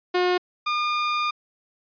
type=tone pair in turn; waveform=sawtooth; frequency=360.1 / 1211.2 Hz; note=F#4 / D#6; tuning=-47 / -47 cents; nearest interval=octave + major sixth; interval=2100 cents; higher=second; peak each=-15 / -18 dBFS; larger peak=first; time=0.14-0.38 / 0.66-1.31 s; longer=second; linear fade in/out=10 ms; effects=resampled to 11025 Hz